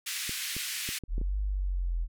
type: band-pass noise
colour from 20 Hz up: pink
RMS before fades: -35 dBFS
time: 0.06-0.99 s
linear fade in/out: 10 ms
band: 1900 to 15000 Hz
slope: 24 dB/octave
type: clicks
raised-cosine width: 3 ms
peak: -26 dBFS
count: 6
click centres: 0.294 / 0.566 / 0.89 / 1.037 / 1.181 / 1.214 s
type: exponential two-way sweep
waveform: sine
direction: up then down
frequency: 38.76 to 50.9 to 41.05 Hz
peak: -27 dBFS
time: 1.08-2.08 s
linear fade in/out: 50 ms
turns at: 1.38 s
effects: none